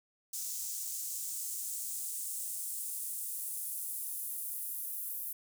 white noise with high-pass filter sweep, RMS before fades -39 dBFS, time 0.33-5.33 s, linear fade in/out 5 ms, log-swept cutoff 6600 to 12000 Hz, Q 1.8, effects none

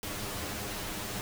pink noise with comb filter, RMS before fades -37 dBFS, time 0.03-1.21 s, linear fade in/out 0 ms, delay 9.8 ms, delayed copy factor +0.95, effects none

